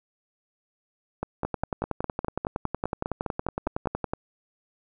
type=two click trains; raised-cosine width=1 ms; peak=-14 / -13 dBFS; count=14 / 30; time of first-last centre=1.23-3.872 / 1.45-4.135 s; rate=4.92 / 10.8 Hz; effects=none